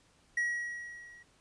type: tone with level ramp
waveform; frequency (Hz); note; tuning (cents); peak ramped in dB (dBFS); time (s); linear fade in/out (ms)
triangle; 1911; A#6; +43; -25 to -51; 0.37-1.23; 5
effects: pink hiss -66 dBFS RMS until 1.4 s + resampled to 22050 Hz